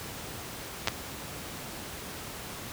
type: clicks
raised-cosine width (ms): 0.2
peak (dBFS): -8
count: 2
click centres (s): 0.874 / 0.883
effects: pink hiss -40 dBFS RMS until 2.72 s + high-pass 60 Hz 12 dB/octave